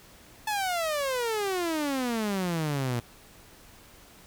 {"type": "exponential sweep", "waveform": "sawtooth", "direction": "down", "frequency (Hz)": [872, 116.54], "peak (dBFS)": -23, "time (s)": [0.47, 3], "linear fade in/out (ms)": 5, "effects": ["pink hiss -53 dBFS RMS until 4.26 s"]}